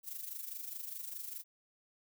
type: noise with amplitude modulation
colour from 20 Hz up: violet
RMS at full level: -41 dBFS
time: 0.03-1.44 s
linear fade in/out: 50 ms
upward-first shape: sine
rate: 24.9 Hz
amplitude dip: 65%
effects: none